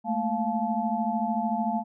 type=tone cluster; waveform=sine; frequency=214.4 / 227.8 / 698 / 866 Hz; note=A3 / A#3 / F5 / A5; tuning=-45 / -40 / -1 / -28 cents; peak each=-30 dBFS; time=0.04-1.84 s; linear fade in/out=50 ms; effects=none